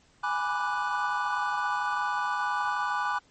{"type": "chord", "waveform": "triangle", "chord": "G# half-diminished seventh", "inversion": "none", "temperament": "equal", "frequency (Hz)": [830.6, 987.8, 1174.7, 1480], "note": ["G#5", "B5", "D6", "F#6"], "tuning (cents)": [0, 0, 0, 0], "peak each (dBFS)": -30, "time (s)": [0.23, 3.19], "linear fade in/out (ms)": 10, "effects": ["pink hiss -62 dBFS RMS until 3.3 s", "MP3 32 kbps"]}